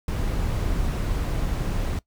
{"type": "noise", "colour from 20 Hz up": "brown", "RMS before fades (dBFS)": -25, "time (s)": [0.08, 1.99], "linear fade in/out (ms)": 2, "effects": ["noise-tail reverb RT60 0.1 s tail -19 dB re dry"]}